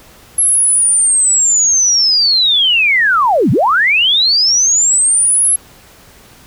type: linear two-way sweep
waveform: sine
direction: down then up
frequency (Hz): 11175 to 101.1 to 11175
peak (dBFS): -8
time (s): 0.38-5.56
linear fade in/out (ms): 5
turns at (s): 3.51
effects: pink hiss -42 dBFS RMS until 6.46 s